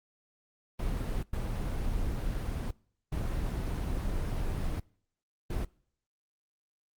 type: noise bursts at uneven times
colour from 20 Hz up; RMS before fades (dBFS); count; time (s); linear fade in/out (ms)
brown; -32; 4; 0.79-1.23 / 1.33-2.71 / 3.12-4.8 / 5.5-5.65; 5
effects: noise-tail reverb RT60 0.6 s tail -25 dB re dry + Opus 24 kbps